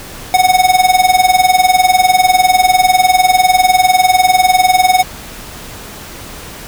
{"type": "tone with tremolo", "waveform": "square", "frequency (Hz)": 740, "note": "F#5", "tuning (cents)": 0, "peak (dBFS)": -4, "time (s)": [0.34, 5.03], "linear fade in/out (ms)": 0, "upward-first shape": "triangle", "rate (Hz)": 20, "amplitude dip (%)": 90, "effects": ["pink hiss -30 dBFS RMS until 6.67 s"]}